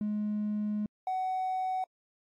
triangle tone pair in turn, 210.1 / 748.7 Hz, G#3 / F#5, +20 / +20 cents, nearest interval octave + minor seventh, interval 2200 cents, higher second, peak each -26 dBFS, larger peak neither, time 0.01-0.86 / 1.07-1.84 s, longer first, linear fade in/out 2 ms, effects tanh soft clip ceiling -25 dBFS + AAC 64 kbps

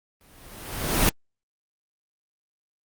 pink noise with exponential growth, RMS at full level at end -17 dBFS, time 0.21-1.09 s, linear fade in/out 0 ms, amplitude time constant 190 ms, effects Opus 32 kbps

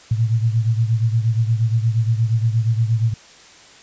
sine beating tone pair, 111.7 / 120.2 Hz, A2 / B2, +27 / -46 cents, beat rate 8.5 Hz, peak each -16 / -21 dBFS, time 0.11-3.14 s, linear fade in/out 5 ms, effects white hiss -45 dBFS RMS until 3.82 s + resampled to 16000 Hz

